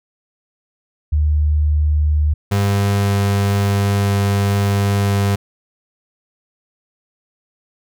sine / 35% pulse tone pair in turn, 75.3 / 100.11 Hz, D2 / G2, +44 / +37 cents, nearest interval perfect fourth, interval 493 cents, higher second, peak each -12 dBFS, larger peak neither, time 1.12-2.34 / 2.51-5.36 s, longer second, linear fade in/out 10 ms, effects none

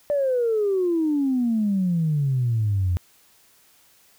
sine exponential sweep, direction down, 592 to 86 Hz, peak -18 dBFS, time 0.1-2.97 s, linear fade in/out 0 ms, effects tanh soft clip ceiling -14 dBFS + white hiss -57 dBFS RMS until 4.18 s

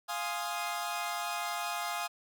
sawtooth chord, F minor seventh, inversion none, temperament equal, 698.5 / 830.6 / 1046.5 / 1244.5 Hz, F5 / Ab5 / C6 / Eb6, 0 / 0 / 0 / 0 cents, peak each -34 / -35 / -38 / -35 dBFS, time 0.08-2.08 s, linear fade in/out 20 ms, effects none

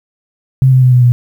sine tone with pitch steps, 131.8 / 129.31 / 126.87 / 124.47 / 122.12 Hz, C3 / C3 / B2 / B2 / B2, +13 / -20 / +47 / +14 / -19 cents, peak -4 dBFS, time 0.62-1.12 s, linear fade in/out 0 ms, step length 100 ms, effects 7-bit

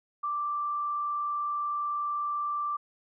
sine tone with frequency modulation, 1174.7 Hz, D6, in tune, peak -28 dBFS, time 0.23-2.77 s, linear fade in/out 10 ms, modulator 35.9 Hz, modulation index 0.25, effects none

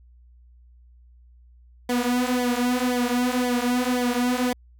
sawtooth tone with flanger, 246.9 Hz, B3, in tune, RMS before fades -23 dBFS, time 1.89-4.53 s, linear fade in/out 5 ms, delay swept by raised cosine 0.73 to 6.43 ms, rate 1.9 Hz, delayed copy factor -0.8, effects added 60 Hz sine -49 dBFS peak until 4.79 s

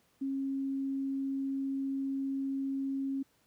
sine tone, 271.5 Hz, C#4, 36 cents flat, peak -31 dBFS, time 0.21-3.23 s, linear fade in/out 10 ms, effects pink hiss -70 dBFS RMS until 3.46 s + high-pass 80 Hz 12 dB/octave

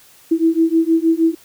sine beating tone pair, 324.1 / 330.5 Hz, E4 / E4, -29 / +5 cents, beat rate 6.4 Hz, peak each -15 dBFS, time 0.31-1.35 s, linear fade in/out 10 ms, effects white hiss -48 dBFS RMS until 1.44 s

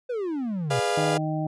triangle exponential sweep, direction down, 516 to 116.54 Hz, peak -24 dBFS, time 0.09-0.8 s, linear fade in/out 10 ms
35% pulse chord, G# diminished seventh, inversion none, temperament equal with one note detuned, 415.3 / 493.9 / 601.1 / 698.5 Hz, G#4 / B4 / D5 / F5, 0 / 0 / +40 / 0 cents, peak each -26 / -28 / -30 / -25 dBFS, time 0.7-1.18 s, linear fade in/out 10 ms
harmonic tone, 155.56 Hz, D#3, in tune, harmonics 1 / 2 / 4 / 5, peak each -27 / -30 / -33 / -34 dBFS, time 0.97-1.47 s, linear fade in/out 5 ms
effects resampled to 24000 Hz

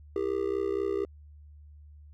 triangle tone with amplitude modulation, 397.6 Hz, G4, 25 cents sharp, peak -21 dBFS, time 0.16-1.05 s, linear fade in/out 2 ms, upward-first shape sine, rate 64.2 Hz, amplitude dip 95%, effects added 74 Hz sine -48 dBFS peak until 2.13 s

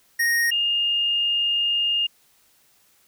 square / sine tone pair in turn, 1864.7 / 2829 Hz, A#6 / F7, 0 / +22 cents, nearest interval perfect fifth, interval 722 cents, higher second, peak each -19 dBFS, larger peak neither, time 0.19-0.51 / 0.51-2.07 s, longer second, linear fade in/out 10 ms, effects white hiss -60 dBFS RMS until 3.07 s

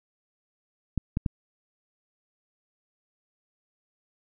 clicks, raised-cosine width 5 ms, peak -13 dBFS, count 3, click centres 0.977 / 1.171 / 1.262 s, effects none

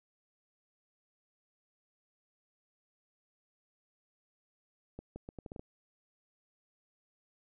accelerating click train, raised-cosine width 2 ms, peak -30 dBFS, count 8, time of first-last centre 4.99-5.595 s, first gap 170 ms, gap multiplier 0.76, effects none

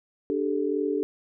sine chord, D suspended fourth, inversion none, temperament equal with one note detuned, 293.7 / 392 / 434.7 Hz, D4 / G4 / A4, 0 / 0 / -21 cents, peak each -28 / -28 / -28 dBFS, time 0.3-1.03 s, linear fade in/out 0 ms, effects none

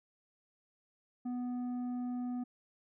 sine tone with tanh clipping, 246.9 Hz, B3, in tune, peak -36 dBFS, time 1.25-2.44 s, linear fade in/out 10 ms, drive 7 dB, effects none

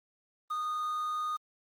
triangle tone with quantisation, 1233 Hz, D#6, 16 cents flat, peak -29 dBFS, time 0.5-1.37 s, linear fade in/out 10 ms, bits 9, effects Opus 32 kbps

